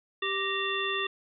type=harmonic tone with a mistuned harmonic; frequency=391.7 Hz; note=G4; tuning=1 cent flat; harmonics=1 / 3 / 5 / 7 / 9; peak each=-34 / -34 / -34 / -34 / -34 dBFS; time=0.22-1.07 s; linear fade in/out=5 ms; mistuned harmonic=5; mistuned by=-87 cents; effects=none